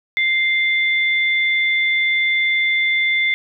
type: tone pair together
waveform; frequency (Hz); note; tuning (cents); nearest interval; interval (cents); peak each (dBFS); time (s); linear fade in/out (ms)
sine; 2093 / 3520; C7 / A7; 0 / 0; major sixth; 900; -15 / -24; 0.17-3.34; 0
effects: none